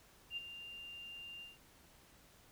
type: tone with ADSR envelope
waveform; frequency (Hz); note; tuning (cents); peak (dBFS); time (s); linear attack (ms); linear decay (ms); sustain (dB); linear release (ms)
sine; 2791; F7; -2; -37; 0.3-1.58; 69; 21; -10; 170
effects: pink hiss -64 dBFS RMS until 2.51 s